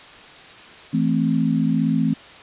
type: chord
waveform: sine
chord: A minor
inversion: second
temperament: equal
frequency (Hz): 164.81 / 220 / 261.6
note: E3 / A3 / C4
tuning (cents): 0 / 0 / 0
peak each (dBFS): -21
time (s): 0.93-2.14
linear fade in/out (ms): 10
effects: white hiss -42 dBFS RMS until 2.42 s + resampled to 8000 Hz